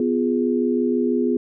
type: chord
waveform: sine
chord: F diminished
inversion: second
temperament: equal with one note detuned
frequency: 249.4 / 349.2 / 415.3 Hz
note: Cb4 / F4 / Ab4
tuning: +17 / 0 / 0 cents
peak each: -20 / -23 / -23 dBFS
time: 0-1.37 s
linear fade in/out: 2 ms
effects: none